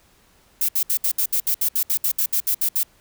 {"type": "noise bursts", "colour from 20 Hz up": "violet", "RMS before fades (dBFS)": -20, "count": 16, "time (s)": [0.61, 2.832], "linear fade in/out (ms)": 5, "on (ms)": 77, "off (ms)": 66, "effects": ["pink hiss -57 dBFS RMS until 3 s"]}